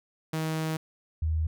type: tone pair in turn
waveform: sawtooth / sine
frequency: 158.6 / 79.3 Hz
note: D#3 / D#2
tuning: +33 / +33 cents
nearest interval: octave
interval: 1200 cents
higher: first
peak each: -24 dBFS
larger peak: neither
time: 0.33-0.77 / 1.22-1.47 s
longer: first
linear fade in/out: 5 ms
effects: none